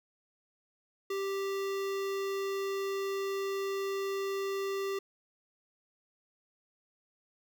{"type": "tone with notch filter", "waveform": "square", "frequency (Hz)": 392, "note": "G4", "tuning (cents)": 0, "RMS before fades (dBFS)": -34, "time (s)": [1.1, 4.99], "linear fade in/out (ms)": 5, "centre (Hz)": 9500, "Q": 1.5, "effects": []}